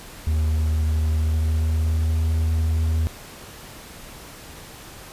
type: tone with pitch glide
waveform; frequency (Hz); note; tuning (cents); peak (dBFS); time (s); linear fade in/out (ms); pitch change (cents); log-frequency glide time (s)
triangle; 77.8 to 80.13; D#2 to E2; 0 to -49; -16; 0.27-3.07; 0; +51; 0.88-2.26
effects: pink hiss -41 dBFS RMS until 5.12 s + resampled to 32000 Hz